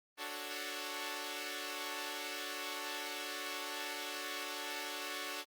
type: chord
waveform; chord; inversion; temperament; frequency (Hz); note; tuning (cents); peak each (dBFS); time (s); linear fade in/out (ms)
5% pulse; D major seventh; none; equal; 293.7 / 370 / 440 / 554.4; D4 / F#4 / A4 / C#5; 0 / 0 / 0 / 0; -34; 0.17-5.45; 50
effects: Opus 32 kbps